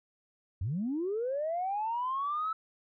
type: linear sweep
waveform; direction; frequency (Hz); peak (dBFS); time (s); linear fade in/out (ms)
sine; up; 79 to 1318.5; -29; 0.61-2.53; 5
effects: tanh soft clip ceiling -25 dBFS